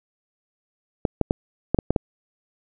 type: clicks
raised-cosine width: 2 ms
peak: -5 dBFS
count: 7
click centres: 1.052 / 1.213 / 1.309 / 1.746 / 1.788 / 1.906 / 1.962 s
effects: none